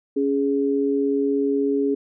sine tone pair together, 278.9 / 415.3 Hz, C#4 / G#4, +11 / 0 cents, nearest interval perfect fifth, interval 689 cents, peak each -21 dBFS, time 0.16-1.95 s, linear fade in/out 10 ms, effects none

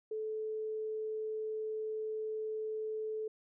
sine tone, 434.7 Hz, A4, 21 cents flat, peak -35 dBFS, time 0.11-3.28 s, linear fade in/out 5 ms, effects none

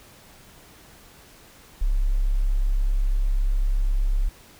sine tone, 34.05 Hz, C#1, 30 cents flat, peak -18 dBFS, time 1.81-4.29 s, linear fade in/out 10 ms, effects pink hiss -50 dBFS RMS until 4.59 s

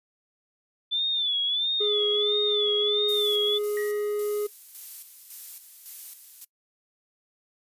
sine tone with vibrato, 3500 Hz, A7, 10 cents flat, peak -23 dBFS, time 0.91-3.59 s, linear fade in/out 20 ms, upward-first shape sine, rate 1.5 Hz, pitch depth 94 cents each way
triangle tone, 416.4 Hz, G#4, 5 cents sharp, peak -23 dBFS, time 1.8-4.47 s, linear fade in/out 10 ms
violet noise with tremolo, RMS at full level -38 dBFS, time 3.08-6.45 s, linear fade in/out 10 ms, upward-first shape square, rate 1.8 Hz, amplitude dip 55%
triangle tone with exponential decay, 1910 Hz, A#6, 42 cents sharp, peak -31 dBFS, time 3.77-4.46 s, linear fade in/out 1 ms, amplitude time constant 150 ms
effects noise-tail reverb RT60 0.1 s tail -23 dB re dry + resampled to 32000 Hz

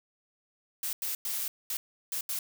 blue noise bursts at uneven times, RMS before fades -33 dBFS, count 6, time 0.83-0.93 / 1.02-1.15 / 1.25-1.48 / 1.7-1.77 / 2.12-2.21 / 2.29-2.39 s, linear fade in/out 2 ms, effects none

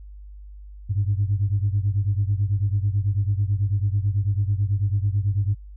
sine beating tone pair, 98 / 107.1 Hz, G2 / A2, 0 / -46 cents, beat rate 9.1 Hz, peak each -20 / -23 dBFS, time 0.89-5.55 s, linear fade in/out 20 ms, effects tanh soft clip ceiling -13 dBFS + added 50 Hz sine -38 dBFS peak until 5.76 s

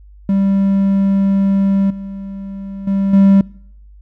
triangle tone with level steps, 196 Hz, G3, in tune, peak -9 / -23 / -11 / -4 dBFS, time 0.29-3.41 s, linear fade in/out 2 ms, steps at 1.9 / 2.87 / 3.13 s, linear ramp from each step 5 ms, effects noise-tail reverb RT60 0.7 s tail -24 dB re dry + added 50 Hz sine -38 dBFS peak until 4.01 s

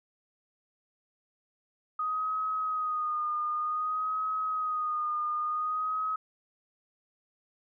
sine tone with vibrato, 1244.5 Hz, D#6, in tune, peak -28 dBFS, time 1.99-6.16 s, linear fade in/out 5 ms, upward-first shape sine, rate 0.54 Hz, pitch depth 40 cents each way, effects none

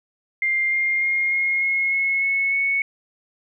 sine tone with pitch steps, 2100 / 2116 / 2132 / 2148 / 2164 / 2180 / 2197 / 2213 Hz, C7 / C7 / C7 / C7 / C#7 / C#7 / C#7 / C#7, +6 / +19 / +32 / +45 / -42 / -29 / -16 / -3 cents, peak -18 dBFS, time 0.42-2.82 s, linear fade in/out 2 ms, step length 300 ms, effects none

